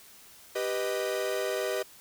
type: chord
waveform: 45% pulse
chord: G augmented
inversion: none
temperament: equal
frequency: 392 / 493.9 / 622.3 Hz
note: G4 / B4 / D#5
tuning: 0 / 0 / 0 cents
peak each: -33 dBFS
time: 0.55-1.83 s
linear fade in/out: 10 ms
effects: white hiss -53 dBFS RMS until 2 s